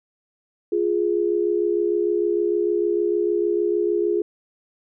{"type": "tone pair together", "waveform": "sine", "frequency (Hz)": [349.2, 415.8], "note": ["F4", "G#4"], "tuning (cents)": [0, 2], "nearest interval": "minor third", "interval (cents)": 302, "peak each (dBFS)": -21, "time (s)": [0.72, 4.22], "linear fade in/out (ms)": 5, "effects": []}